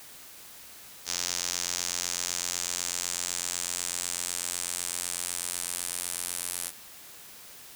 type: tone with band-pass filter sweep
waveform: sawtooth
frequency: 88 Hz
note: F2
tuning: 14 cents sharp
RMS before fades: -33 dBFS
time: 1.05-6.72 s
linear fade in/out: 50 ms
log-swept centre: 6100 to 10000 Hz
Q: 2.7
effects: white hiss -48 dBFS RMS until 7.75 s